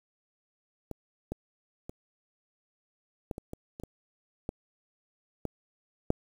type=clicks; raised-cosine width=2 ms; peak=-24 / -20 / -26 / -20 / -25 / -25 / -29 / -25 / -19 / -19 / -10 dBFS; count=11; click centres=0.913 / 1.32 / 1.895 / 3.312 / 3.381 / 3.534 / 3.799 / 3.836 / 4.491 / 5.453 / 6.104 s; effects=8-bit